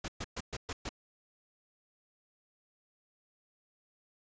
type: noise bursts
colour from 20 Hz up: pink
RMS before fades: -38 dBFS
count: 6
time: 0.04-0.892 s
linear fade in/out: 5 ms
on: 42 ms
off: 120 ms
effects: resampled to 16000 Hz